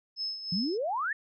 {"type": "tone with tremolo", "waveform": "sine", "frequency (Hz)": 5200, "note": "E8", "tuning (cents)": -24, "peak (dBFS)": -30, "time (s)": [0.16, 0.78], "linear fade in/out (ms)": 50, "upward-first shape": "sine", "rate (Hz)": 3.1, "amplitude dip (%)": 65}
{"type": "exponential sweep", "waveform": "sine", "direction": "up", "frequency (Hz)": [164.81, 1866], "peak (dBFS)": -28, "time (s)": [0.52, 1.13], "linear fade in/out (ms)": 5}
{"effects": []}